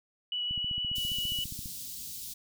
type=tone with vibrato; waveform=sine; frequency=2942 Hz; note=F#7; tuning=11 cents flat; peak=-30 dBFS; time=0.32-1.44 s; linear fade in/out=2 ms; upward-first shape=triangle; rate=6.5 Hz; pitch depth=13 cents each way
type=click train; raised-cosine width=5 ms; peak=-30 dBFS; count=18; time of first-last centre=0.51-1.659 s; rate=14.8 Hz
type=band-stop noise; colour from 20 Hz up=white; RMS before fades=-41 dBFS; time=0.95-2.34 s; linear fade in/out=10 ms; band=240 to 3600 Hz; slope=24 dB/octave
effects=none